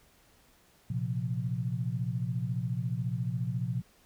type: chord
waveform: sine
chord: Bb suspended second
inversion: none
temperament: equal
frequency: 116.54 / 130.81 / 174.61 Hz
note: Bb2 / C3 / F3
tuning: 0 / 0 / 0 cents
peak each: -33 / -33 / -36 dBFS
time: 0.9-3.82 s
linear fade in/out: 5 ms
effects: pink hiss -63 dBFS RMS until 4.05 s